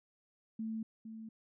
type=tone with echo; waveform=sine; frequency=221.8 Hz; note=A3; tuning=14 cents sharp; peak=-36 dBFS; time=0.59-0.83 s; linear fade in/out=5 ms; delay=460 ms; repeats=1; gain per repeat=-8 dB; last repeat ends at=1.29 s; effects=none